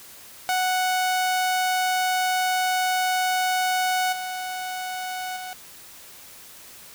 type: tone with level steps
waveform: sawtooth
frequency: 740 Hz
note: F#5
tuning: in tune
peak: -17 / -25 / -29 dBFS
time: 0.49-5.53 s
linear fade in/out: 0 ms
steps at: 4.12 / 5.36 s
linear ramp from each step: 10 ms
effects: white hiss -45 dBFS RMS until 6.94 s